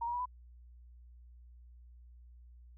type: tone with pitch steps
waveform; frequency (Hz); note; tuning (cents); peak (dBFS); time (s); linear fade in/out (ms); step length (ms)
sine; 932.3 / 953.5 / 975.3 / 997.5; A#5 / A#5 / B5 / B5; 0 / +39 / -22 / +17; -33; 0.01-0.258; 10; 62
effects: added 60 Hz sine -53 dBFS peak until 2.77 s